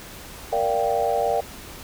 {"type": "chord", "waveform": "sine", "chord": "G minor seventh", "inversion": "first", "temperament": "equal", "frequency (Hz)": [466.2, 587.3, 698.5, 784], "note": ["Bb4", "D5", "F5", "G5"], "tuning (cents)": [0, 0, 0, 0], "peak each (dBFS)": -25, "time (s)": [0.52, 1.41], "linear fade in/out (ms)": 10, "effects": ["pink hiss -40 dBFS RMS until 1.83 s"]}